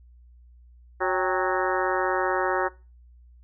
harmonic tone with a mistuned harmonic, 184.5 Hz, F#3, 5 cents flat, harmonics 2 / 3 / 4 / 5 / 6 / 7 / 8 / 9 / 10, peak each -27 / -29 / -30 / -31 / -32 / -32 / -33 / -34 / -34 dBFS, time 1-2.69 s, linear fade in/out 20 ms, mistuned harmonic 4, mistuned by +93 cents, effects noise-tail reverb RT60 0.3 s tail -20 dB re dry + added 60 Hz sine -49 dBFS peak until 3.43 s

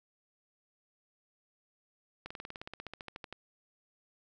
slowing click train, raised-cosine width 0.3 ms, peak -26 dBFS, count 18, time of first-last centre 2.26-3.326 s, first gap 45 ms, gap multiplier 1.04, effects none

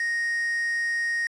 triangle tone with quantisation, 1864.7 Hz, A#6, in tune, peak -22 dBFS, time 0-1.27 s, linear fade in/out 2 ms, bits 7, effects resampled to 24000 Hz

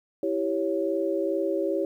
sine chord, C# diminished, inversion first, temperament equal, 329.6 / 392 / 554.4 Hz, E4 / G4 / C#5, 0 / 0 / 0 cents, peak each -28 dBFS, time 0.23-1.85 s, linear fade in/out 2 ms, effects 10-bit

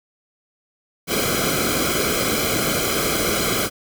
pink noise with comb filter, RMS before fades -21 dBFS, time 1.07-3.7 s, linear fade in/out 50 ms, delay 1.1 ms, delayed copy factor -0.9, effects none

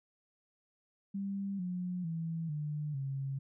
sine tone with pitch steps, 197.4 / 179.97 / 164.09 / 149.6 / 136.39 Hz, G3 / F#3 / E3 / D3 / C#3, +12 / -48 / -8 / +32 / -28 cents, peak -34 dBFS, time 1.14-3.39 s, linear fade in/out 10 ms, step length 450 ms, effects none

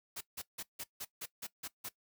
white noise bursts, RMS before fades -42 dBFS, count 9, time 0.16-1.89 s, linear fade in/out 10 ms, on 50 ms, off 160 ms, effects noise-tail reverb RT60 0.1 s tail -18 dB re dry

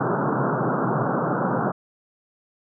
pink band-pass noise, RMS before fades -23 dBFS, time 0-1.72 s, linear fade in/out 10 ms, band 120 to 1500 Hz, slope 96 dB/octave, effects none

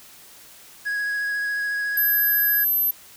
triangle tone with vibrato, 1661.2 Hz, G#6, in tune, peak -21 dBFS, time 0.85-2.65 s, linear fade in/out 20 ms, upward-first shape sine, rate 14 Hz, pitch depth 11 cents each way
sine tone, 12380 Hz, G9, 23 cents flat, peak -18 dBFS, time 1.97-2.91 s, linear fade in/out 5 ms
effects white hiss -47 dBFS RMS until 3.16 s

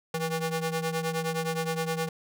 sawtooth ring-modulated tone, 323.6 Hz, E4, 32 cents flat, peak -21 dBFS, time 0.14-2.09 s, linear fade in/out 5 ms, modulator 157 Hz, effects none

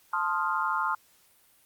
sine chord, F dominant seventh, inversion first, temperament equal, 880 / 1046.5 / 1244.5 / 1396.9 Hz, A5 / C6 / Eb6 / F6, 0 / 0 / 0 / 0 cents, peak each -32 / -30 / -31 / -31 dBFS, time 0.13-0.95 s, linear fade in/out 5 ms, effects white hiss -62 dBFS RMS until 1.65 s + Opus 48 kbps

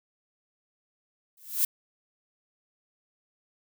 violet noise with exponential growth, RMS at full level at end -20 dBFS, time 1.37-1.65 s, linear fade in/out 5 ms, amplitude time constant 60 ms, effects none

